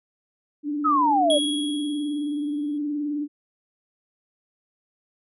sine tone with vibrato, 293.7 Hz, D4, in tune, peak -24 dBFS, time 0.63-3.28 s, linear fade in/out 50 ms, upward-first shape sine, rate 19 Hz, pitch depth 43 cents each way
sine exponential sweep, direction down, 1324 to 560 Hz, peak -17 dBFS, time 0.84-1.39 s, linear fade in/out 20 ms
square tone with exponential decay, 3322 Hz, G#7, in tune, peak -21 dBFS, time 1.3-2.78 s, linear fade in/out 2 ms, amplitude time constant 320 ms
effects resampled to 32000 Hz

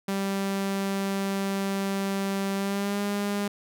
sawtooth tone with pitch glide, 196 to 203 Hz, G3 to G#3, 0 to -39 cents, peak -22 dBFS, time 0.08-3.48 s, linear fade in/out 5 ms, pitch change +61 cents, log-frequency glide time 2.55-3.01 s, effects none

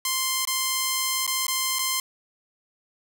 5% pulse tone with dropouts, 1046.5 Hz, C6, in tune, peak -11 dBFS, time 0.05-2 s, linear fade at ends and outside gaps 2 ms, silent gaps 0.452-0.473 / 1.266-1.276 / 1.468-1.481 / 1.787-1.791 s, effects none

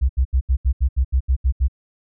sine tone bursts, 64.9 Hz, C2, 13 cents flat, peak -13 dBFS, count 11, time 0.01-1.683 s, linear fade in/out 20 ms, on 83 ms, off 76 ms, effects none

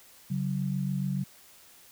sine tone pair together, 140.78 / 187.8 Hz, C#3 / F#3, +27 / +26 cents, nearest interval perfect fourth, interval 499 cents, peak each -30 / -30 dBFS, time 0.3-1.24 s, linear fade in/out 10 ms, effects white hiss -55 dBFS RMS until 1.91 s

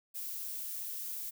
violet noise, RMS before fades -40 dBFS, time 0.14-1.31 s, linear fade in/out 20 ms, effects none

